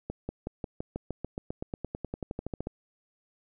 accelerating click train, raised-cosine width 2 ms, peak -20 dBFS, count 23, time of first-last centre 0.1-2.671 s, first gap 190 ms, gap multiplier 0.95, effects none

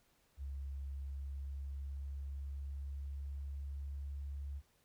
sine tone with pitch glide, 68.7 to 70.31 Hz, C#2 to C#2, -15 to +25 cents, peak -40 dBFS, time 0.37-4.62 s, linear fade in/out 50 ms, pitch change +40 cents, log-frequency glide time 0.79-4.44 s, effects pink hiss -73 dBFS RMS until 4.84 s

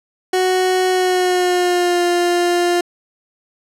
30% pulse tone with pitch glide, 370 to 350.6 Hz, F#4 to F4, 0 to +7 cents, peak -11 dBFS, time 0.33-2.81 s, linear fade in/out 5 ms, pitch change -93 cents, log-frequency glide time 0.9-2.04 s, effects low-pass 11000 Hz 12 dB/octave

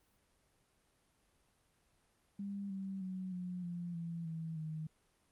sine tone with pitch steps, 199.7 / 192.9 / 186.33 / 179.98 / 173.85 / 167.93 / 162.21 / 156.68 Hz, G3 / G3 / F#3 / F#3 / F3 / E3 / E3 / D#3, +32 / -28 / +12 / -48 / -8 / +32 / -28 / +12 cents, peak -39 dBFS, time 2.39-4.87 s, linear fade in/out 5 ms, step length 310 ms, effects pink hiss -74 dBFS RMS until 5.31 s + Opus 32 kbps

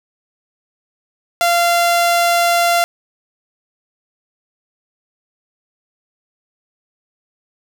sawtooth tone, 690 Hz, F5, 21 cents flat, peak -8 dBFS, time 1.41-2.84 s, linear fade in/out 0 ms, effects none

